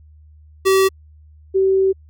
square / sine tone pair in turn, 383.8 / 383.8 Hz, G4 / G4, -37 / -37 cents, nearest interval unison, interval 0 cents, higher neither, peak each -12 dBFS, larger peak neither, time 0.65-0.89 / 1.54-1.93 s, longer second, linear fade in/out 20 ms, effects added 76 Hz sine -43 dBFS peak until 2.09 s

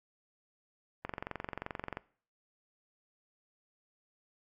click train, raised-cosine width 0.5 ms, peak -22 dBFS, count 22, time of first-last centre 1.05-1.971 s, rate 22.8 Hz, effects noise-tail reverb RT60 0.5 s tail -21 dB re dry + AAC 64 kbps

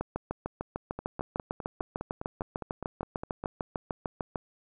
two click trains, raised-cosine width 1 ms, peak -22 / -17 dBFS, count 13 / 30, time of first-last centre 0.99-3.439 / 0.01-4.358 s, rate 4.9 / 6.67 Hz, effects none

